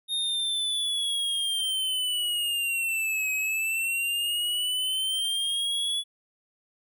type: linear two-way sweep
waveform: square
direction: down then up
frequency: 3707 to 2536 to 3415 Hz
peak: -26 dBFS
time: 0.08-6.04 s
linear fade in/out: 50 ms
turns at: 3.32 s
effects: none